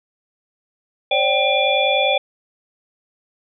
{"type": "tone cluster", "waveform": "sine", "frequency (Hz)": [537, 587, 777, 2393, 3441], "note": ["C5", "D5", "G5", "D7", "A7"], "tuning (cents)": [45, -1, -16, 32, -39], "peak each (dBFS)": -21, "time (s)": [1.11, 2.18], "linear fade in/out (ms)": 5, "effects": []}